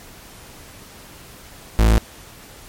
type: tone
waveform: 40% pulse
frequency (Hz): 55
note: A1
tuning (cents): 0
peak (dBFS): -10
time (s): 1.79-1.98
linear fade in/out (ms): 0
effects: pink hiss -42 dBFS RMS until 2.68 s + MP3 64 kbps